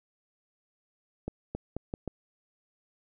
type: accelerating click train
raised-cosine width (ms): 2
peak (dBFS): -20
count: 5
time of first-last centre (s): 1.28-2.077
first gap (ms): 270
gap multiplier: 0.8
effects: none